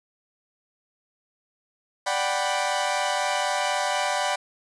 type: chord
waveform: sawtooth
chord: G major seventh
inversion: second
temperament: equal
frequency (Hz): 587.3 / 740 / 784 / 987.8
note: D5 / F#5 / G5 / B5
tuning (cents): 0 / 0 / 0 / 0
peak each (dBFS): -25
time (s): 2.06-4.36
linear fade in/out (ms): 10
effects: resampled to 22050 Hz + 8-bit